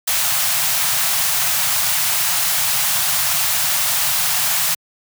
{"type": "band-stop noise", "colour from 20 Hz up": "white", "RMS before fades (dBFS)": -18, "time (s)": [0.07, 4.75], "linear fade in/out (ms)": 10, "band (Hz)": [170, 630], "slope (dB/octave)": 48, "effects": ["high-pass 100 Hz 12 dB/octave"]}